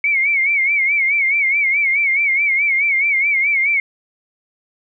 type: tone with vibrato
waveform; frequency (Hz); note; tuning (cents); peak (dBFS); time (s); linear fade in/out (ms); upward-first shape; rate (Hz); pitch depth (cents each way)
sine; 2222; C#7; +4; -13; 0.04-3.8; 2; sine; 4.7; 100
effects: none